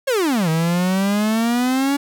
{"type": "exponential two-way sweep", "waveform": "45% pulse", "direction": "down then up", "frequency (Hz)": [565, 157.9, 285], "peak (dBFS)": -16, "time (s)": [0.07, 1.97], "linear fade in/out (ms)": 10, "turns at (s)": 0.49, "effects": []}